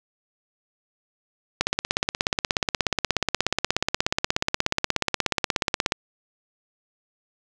click train, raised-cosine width 0.2 ms, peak -3 dBFS, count 73, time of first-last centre 1.61-5.921 s, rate 16.7 Hz, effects none

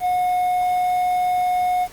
triangle tone with quantisation, 725 Hz, F#5, 35 cents flat, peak -15 dBFS, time 0-1.88 s, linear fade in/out 50 ms, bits 7, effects pink hiss -44 dBFS RMS until 1.92 s + Opus 32 kbps

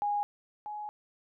sine tone pair in turn, 823 / 839.3 Hz, G#5 / G#5, -16 / +18 cents, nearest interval unison, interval 34 cents, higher second, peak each -27 / -36 dBFS, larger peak first, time 0.02-0.23 / 0.66-0.89 s, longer second, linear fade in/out 0 ms, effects none

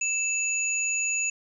sine tone pair together, 2637 / 6840 Hz, E7 / A8, 0 / -50 cents, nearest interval octave + perfect fourth, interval 1650 cents, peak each -27 dBFS, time 0.01-1.3 s, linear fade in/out 5 ms, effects none

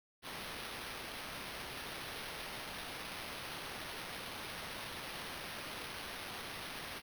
violet noise with sample-and-hold, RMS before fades -45 dBFS, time 0.22-7.02 s, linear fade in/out 50 ms, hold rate 7350 Hz, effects none

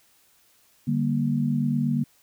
sine chord, G minor, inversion second, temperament just, 147 / 196 / 235.2 Hz, D3 / G3 / Bb3, +2 / 0 / +16 cents, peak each -25 / -29 / -24 dBFS, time 0.87-2.04 s, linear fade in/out 10 ms, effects white hiss -61 dBFS RMS until 2.22 s

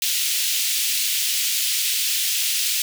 pink high-pass noise, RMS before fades -22 dBFS, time 0.02-2.82 s, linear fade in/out 2 ms, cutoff 2700 Hz, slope 24 dB/octave, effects none

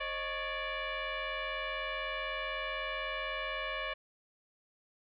sine tone with frequency modulation, 620 Hz, D#5, 6 cents flat, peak -34 dBFS, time 0-3.94 s, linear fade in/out 10 ms, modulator 576 Hz, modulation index 4.2, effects none

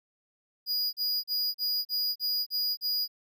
square tone bursts, 4896 Hz, D#8, 29 cents flat, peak -27 dBFS, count 8, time 0.66-3.079 s, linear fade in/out 50 ms, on 270 ms, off 37 ms, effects none

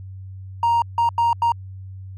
triangle tone bursts at uneven times, 935 Hz, A#5, 5 cents sharp, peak -12 dBFS, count 4, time 0.63-0.82 / 0.98-1.09 / 1.18-1.33 / 1.42-1.52 s, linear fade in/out 2 ms, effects tanh soft clip ceiling -10 dBFS + added 95 Hz sine -33 dBFS peak until 2.17 s

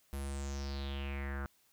square tone with low-pass filter sweep, 69.3 Hz, C#2, in tune, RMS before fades -39 dBFS, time 0.13-1.46 s, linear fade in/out 0 ms, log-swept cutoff 12000 to 1400 Hz, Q 5.5, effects white hiss -70 dBFS RMS until 1.72 s

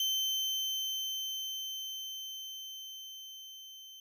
35% pulse tone with level ramp, 3091 Hz, G7, 25 cents flat, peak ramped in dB -27 to -47 dBFS, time 0-4 s, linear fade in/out 2 ms, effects none

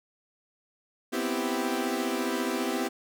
sawtooth chord, C major seventh, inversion third, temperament equal, 246.9 / 261.6 / 329.6 / 392 Hz, B3 / C4 / E4 / G4, 0 / 0 / 0 / 0 cents, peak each -29 dBFS, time 1.12-2.89 s, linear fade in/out 20 ms, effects none

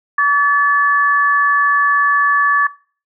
sine tone pair together, 1143.4 / 1731 Hz, D6 / A6, -47 / -29 cents, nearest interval perfect fifth, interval 718 cents, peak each -13 dBFS, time 0.18-2.67 s, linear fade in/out 5 ms, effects noise-tail reverb RT60 0.4 s tail -19 dB re dry

